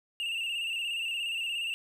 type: tone with vibrato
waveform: triangle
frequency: 2756 Hz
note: F7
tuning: 24 cents flat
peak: -29 dBFS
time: 0.2-1.74 s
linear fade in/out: 0 ms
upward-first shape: square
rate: 17 Hz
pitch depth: 48 cents each way
effects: none